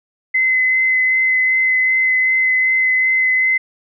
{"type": "tone with vibrato", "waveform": "sine", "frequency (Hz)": 2043, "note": "C7", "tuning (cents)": -42, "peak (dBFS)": -12, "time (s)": [0.34, 3.58], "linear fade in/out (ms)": 10, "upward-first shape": "sine", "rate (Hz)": 2.6, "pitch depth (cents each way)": 11, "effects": []}